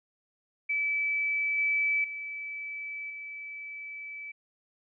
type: tone with level steps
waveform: sine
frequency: 2305 Hz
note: D7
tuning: 33 cents flat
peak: -26 / -24 / -35 / -38 dBFS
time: 0.69-4.32 s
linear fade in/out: 10 ms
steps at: 1.58 / 2.04 / 3.1 s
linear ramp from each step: 2 ms
effects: none